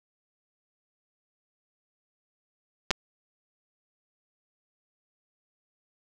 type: clicks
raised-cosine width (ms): 0.2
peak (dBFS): -6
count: 2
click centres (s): 2.907 / 2.912
effects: none